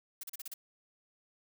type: noise bursts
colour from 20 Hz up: blue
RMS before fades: -42 dBFS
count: 6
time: 0.21-0.54 s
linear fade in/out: 5 ms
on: 25 ms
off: 36 ms
effects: none